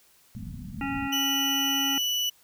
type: low-pass noise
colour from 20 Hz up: white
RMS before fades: -38 dBFS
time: 0.35-1.08 s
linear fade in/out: 0 ms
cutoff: 250 Hz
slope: 96 dB/octave
type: harmonic tone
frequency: 275.6 Hz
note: C#4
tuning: 10 cents flat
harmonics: 1 / 3 / 5 / 7 / 9 / 10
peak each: -30 / -35 / -37 / -38 / -40 / -40 dBFS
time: 0.81-1.98 s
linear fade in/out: 2 ms
type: tone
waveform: 35% pulse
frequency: 2960 Hz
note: F#7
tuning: in tune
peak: -23 dBFS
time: 1.12-2.3 s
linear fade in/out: 10 ms
effects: white hiss -60 dBFS RMS until 2.43 s